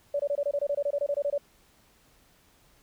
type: tone bursts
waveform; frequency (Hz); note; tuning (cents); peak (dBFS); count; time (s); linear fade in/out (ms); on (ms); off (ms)
sine; 573; D5; -43; -24; 16; 0.14-1.38; 5; 55; 24
effects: pink hiss -62 dBFS RMS until 2.82 s